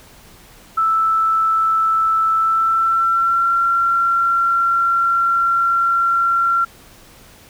sine tone with pitch glide, 1318.5 to 1368.2 Hz, E6 to F6, 0 to -36 cents, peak -13 dBFS, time 0.77-6.65 s, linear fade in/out 10 ms, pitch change +64 cents, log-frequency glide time 2.35-3.53 s, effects pink hiss -45 dBFS RMS until 7.49 s

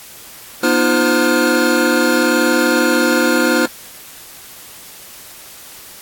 square tone cluster, 243.4 / 305 / 345.8 / 517 / 1418 Hz, B3 / D#4 / F4 / C5 / F6, -25 / -34 / -17 / -21 / +26 cents, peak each -19 dBFS, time 0.63-3.66 s, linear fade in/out 5 ms, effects white hiss -37 dBFS RMS until 6.01 s + AAC 64 kbps

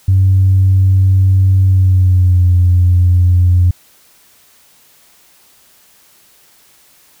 sine tone with pitch glide, 95.1 to 89.25 Hz, F#2 to F2, +48 to +38 cents, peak -5 dBFS, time 0.08-3.71 s, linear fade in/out 5 ms, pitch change -110 cents, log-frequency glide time 1.63-2.5 s, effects tanh soft clip ceiling -2 dBFS + white hiss -48 dBFS RMS until 7.2 s

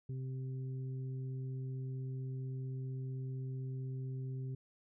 harmonic tone, 130.81 Hz, C3, in tune, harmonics 1 / 2 / 3, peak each -38 / -53 / -53 dBFS, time 0.09-4.55 s, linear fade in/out 5 ms, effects none

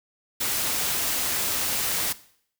white noise, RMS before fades -26 dBFS, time 0.4-2.13 s, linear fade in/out 10 ms, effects noise-tail reverb RT60 0.6 s tail -17 dB re dry

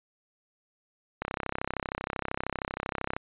click train, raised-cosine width 0.5 ms, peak -15 dBFS, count 65, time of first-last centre 1.22-3.165 s, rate 32.9 Hz, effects resampled to 8000 Hz

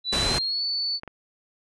sine tone with pitch glide, 3966 to 4477 Hz, B7 to C#8, +7 to +16 cents, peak -24 dBFS, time 0.04-1 s, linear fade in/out 50 ms, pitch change +209 cents, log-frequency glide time 0.2-0.63 s
pink noise, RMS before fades -26 dBFS, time 0.12-0.39 s, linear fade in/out 10 ms
clicks, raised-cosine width 0.5 ms, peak -23 dBFS, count 2, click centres 1.034 / 1.077 s
effects resampled to 22050 Hz

